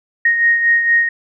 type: beating tone pair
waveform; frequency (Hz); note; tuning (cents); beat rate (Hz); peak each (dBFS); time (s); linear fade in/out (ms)
sine; 1864.7 / 1869; A#6 / A#6; 0 / +4; 4.3; -11 / -20; 0.25-1.09; 5
effects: none